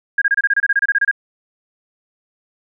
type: tone bursts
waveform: sine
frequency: 1626 Hz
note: G#6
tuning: 37 cents flat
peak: -11 dBFS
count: 15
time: 0.18-1.113 s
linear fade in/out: 5 ms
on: 37 ms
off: 27 ms
effects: none